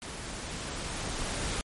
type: noise with level ramp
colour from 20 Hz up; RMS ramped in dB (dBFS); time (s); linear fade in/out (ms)
pink; -40 to -32; 0.02-1.61; 0
effects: MP3 48 kbps